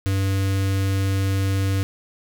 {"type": "tone with notch filter", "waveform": "square", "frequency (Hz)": 97, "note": "G2", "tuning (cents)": -18, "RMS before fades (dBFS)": -21, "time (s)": [0.06, 1.83], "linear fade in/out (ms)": 0, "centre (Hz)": 820, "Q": 1.2, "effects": []}